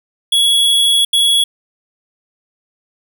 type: tone bursts at uneven times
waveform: square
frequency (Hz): 3357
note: G#7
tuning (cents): +18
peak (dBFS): -10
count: 2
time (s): 0.32-1.05 / 1.13-1.44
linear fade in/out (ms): 5
effects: none